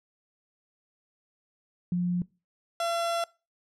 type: tone pair in turn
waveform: sine / 30% pulse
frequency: 177.2 / 678.7 Hz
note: F3 / F5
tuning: +25 / -50 cents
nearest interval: octave + major seventh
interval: 2325 cents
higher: second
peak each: -24 / -24 dBFS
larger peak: neither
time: 1.92-2.22 / 2.8-3.24 s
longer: second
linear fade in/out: 2 ms
effects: noise-tail reverb RT60 0.3 s tail -23 dB re dry + low-pass 10000 Hz 12 dB/octave